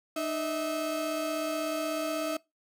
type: tone pair together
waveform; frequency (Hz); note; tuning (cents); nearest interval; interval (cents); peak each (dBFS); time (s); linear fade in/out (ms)
35% pulse; 305.2 / 646.7; D#4 / E5; -33 / -33; octave + minor second; 1300; -32 / -30; 0.16-2.37; 5
effects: noise-tail reverb RT60 0.2 s tail -22 dB re dry